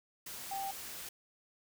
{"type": "tone in noise", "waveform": "sine", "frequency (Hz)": 784, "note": "G5", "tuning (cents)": 0, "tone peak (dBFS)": -36, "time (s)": [0.51, 0.71], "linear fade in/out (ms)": 5, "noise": "white", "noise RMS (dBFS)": -45, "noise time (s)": [0.26, 1.09], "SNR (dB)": 6, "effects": []}